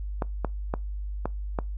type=clicks; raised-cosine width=1 ms; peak=-13 dBFS; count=5; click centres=0.222 / 0.447 / 0.739 / 1.256 / 1.588 s; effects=noise-tail reverb RT60 0.2 s tail -23 dB re dry + added 50 Hz sine -30 dBFS peak until 1.77 s